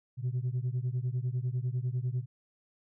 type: beating tone pair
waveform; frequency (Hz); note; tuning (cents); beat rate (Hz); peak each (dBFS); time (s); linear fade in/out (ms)
sine; 121 / 131; B2 / C3; -35 / +2; 10; -30 / -31; 0.17-2.26; 50
effects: tanh soft clip ceiling -26 dBFS